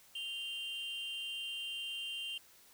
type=tone pair together; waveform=triangle; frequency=2795 / 3137 Hz; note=F7 / G7; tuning=+1 / +1 cents; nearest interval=major second; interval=200 cents; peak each=-40 / -40 dBFS; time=0.15-2.38 s; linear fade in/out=5 ms; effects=white hiss -62 dBFS RMS until 2.73 s